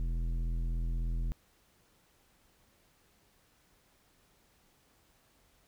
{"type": "tone with tanh clipping", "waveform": "triangle", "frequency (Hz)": 41.74, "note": "E1", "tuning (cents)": 22, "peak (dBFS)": -32, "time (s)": [0, 1.32], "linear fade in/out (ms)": 0, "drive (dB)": 16, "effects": ["pink hiss -68 dBFS RMS until 5.67 s"]}